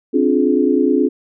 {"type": "chord", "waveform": "sine", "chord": "D half-diminished seventh", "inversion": "third", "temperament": "just", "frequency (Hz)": [264.3, 293.7, 352.4, 422.9], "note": ["C4", "D4", "F4", "Ab4"], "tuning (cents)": [18, 0, 16, 31], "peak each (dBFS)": [-16, -17, -18, -18], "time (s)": [0.13, 1.09], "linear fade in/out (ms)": 20, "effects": []}